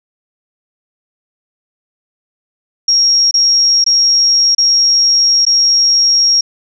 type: tone with dropouts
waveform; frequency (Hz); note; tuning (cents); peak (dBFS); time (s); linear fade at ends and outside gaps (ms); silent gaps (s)
sine; 5588; F8; 0; -7; 2.88-6.41; 5; 3.311-3.34 / 3.842-3.863 / 4.549-4.581 / 5.452-5.465
effects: none